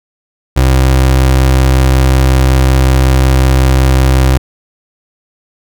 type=tone; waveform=30% pulse; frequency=65.41 Hz; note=C2; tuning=in tune; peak=-3 dBFS; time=0.56-4.38 s; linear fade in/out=10 ms; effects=none